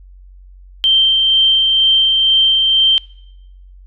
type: tone with tremolo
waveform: sine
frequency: 3136 Hz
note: G7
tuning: in tune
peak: -8 dBFS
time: 0.84-2.98 s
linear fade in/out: 0 ms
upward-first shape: sine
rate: 2.1 Hz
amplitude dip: 25%
effects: noise-tail reverb RT60 0.9 s tail -23 dB re dry + added 46 Hz sine -37 dBFS peak until 3.86 s